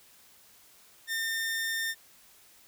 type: tone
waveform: sawtooth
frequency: 1811 Hz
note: A6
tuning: 49 cents sharp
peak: -26 dBFS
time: 1.07-1.95 s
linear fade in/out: 50 ms
effects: white hiss -58 dBFS RMS until 2.67 s